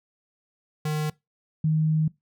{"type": "tone pair in turn", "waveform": ["square", "sine"], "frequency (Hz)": [152.8, 156.46], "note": ["D#3", "D#3"], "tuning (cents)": [-31, 10], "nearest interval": "unison", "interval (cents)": 41, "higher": "second", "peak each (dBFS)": [-25, -19], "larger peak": "second", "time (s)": [[0.85, 1.1], [1.64, 2.08]], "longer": "second", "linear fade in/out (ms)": 5, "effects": ["noise-tail reverb RT60 0.2 s tail -22 dB re dry"]}